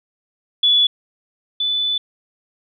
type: tone pair in turn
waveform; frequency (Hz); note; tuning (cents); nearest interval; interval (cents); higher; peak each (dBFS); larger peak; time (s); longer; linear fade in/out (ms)
sine; 3426 / 3490; A7 / A7; -47 / -15; unison; 32; second; -11 / -17; first; 0.63-0.87 / 1.6-1.98; second; 5
effects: none